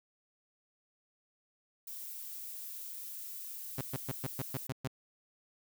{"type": "noise", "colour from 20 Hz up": "violet", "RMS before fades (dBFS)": -44, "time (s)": [1.87, 4.67], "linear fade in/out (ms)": 5}
{"type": "tone bursts", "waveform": "sawtooth", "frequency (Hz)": 131.7, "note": "C3", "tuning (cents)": 12, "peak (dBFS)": -30, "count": 8, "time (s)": [3.78, 4.876], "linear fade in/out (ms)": 5, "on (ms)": 32, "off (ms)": 120}
{"effects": []}